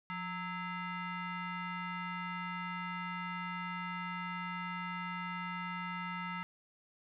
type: tone with frequency modulation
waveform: sine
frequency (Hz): 565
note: C#5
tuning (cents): +33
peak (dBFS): -37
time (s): 0.1-6.43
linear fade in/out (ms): 0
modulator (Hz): 741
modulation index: 2.4
effects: none